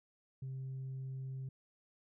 sine tone, 132.3 Hz, C3, 20 cents sharp, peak -38 dBFS, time 0.42-1.49 s, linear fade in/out 5 ms, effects tanh soft clip ceiling -38 dBFS

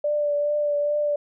sine tone with vibrato, 587.3 Hz, D5, in tune, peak -20 dBFS, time 0.04-1.16 s, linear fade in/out 5 ms, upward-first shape triangle, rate 2.4 Hz, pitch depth 23 cents each way, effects none

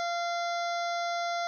harmonic tone, 690 Hz, F5, 21 cents flat, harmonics 1 / 2 / 3 / 5 / 6 / 7 / 8 / 9, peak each -30 / -36 / -40 / -44 / -46 / -47 / -48 / -49 dBFS, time 0-1.47 s, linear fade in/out 0 ms, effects 11-bit

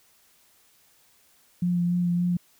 sine tone with vibrato, 175.5 Hz, F3, 9 cents sharp, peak -21 dBFS, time 1.62-2.37 s, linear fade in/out 5 ms, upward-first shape sine, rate 3.5 Hz, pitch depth 17 cents each way, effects white hiss -61 dBFS RMS until 2.59 s

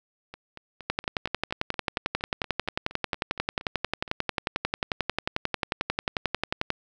two click trains, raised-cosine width 0.3 ms, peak -9 / -24 dBFS, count 66 / 17, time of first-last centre 0.9-6.704 / 0.34-4.078 s, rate 11.2 / 4.28 Hz, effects none

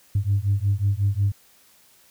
sine beating tone pair, 97.5 / 103 Hz, G2 / G#2, -9 / -14 cents, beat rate 5.5 Hz, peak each -21 dBFS, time 0.15-1.32 s, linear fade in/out 5 ms, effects tanh soft clip ceiling -13 dBFS + white hiss -56 dBFS RMS until 2.1 s

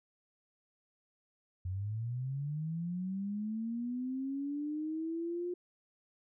sine linear sweep, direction up, 88.7 to 357.5 Hz, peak -34 dBFS, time 1.65-5.54 s, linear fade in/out 5 ms, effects none

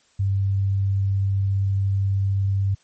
sine tone, 98 Hz, G2, in tune, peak -18 dBFS, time 0.19-2.75 s, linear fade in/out 10 ms, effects white hiss -60 dBFS RMS until 2.83 s + MP3 32 kbps

